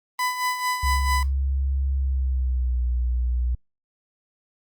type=tone with tremolo; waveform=30% pulse; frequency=1000 Hz; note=B5; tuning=21 cents sharp; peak=-18 dBFS; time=0.19-1.23 s; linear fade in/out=2 ms; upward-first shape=sine; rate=4.5 Hz; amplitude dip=60%
type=tone with pitch glide; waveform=sine; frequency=67.6 to 60.92 Hz; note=C#2 to B1; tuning=-43 to -23 cents; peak=-20 dBFS; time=0.83-3.55 s; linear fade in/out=5 ms; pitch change=-180 cents; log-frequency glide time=1.95-2.83 s
effects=Opus 32 kbps